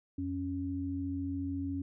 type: tone pair together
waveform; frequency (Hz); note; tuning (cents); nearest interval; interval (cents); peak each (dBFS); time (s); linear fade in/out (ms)
sine; 87.5 / 276.5; F2 / C#4; +4 / -4; octave + minor sixth; 1992; -38 / -34; 0.18-1.82; 5
effects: none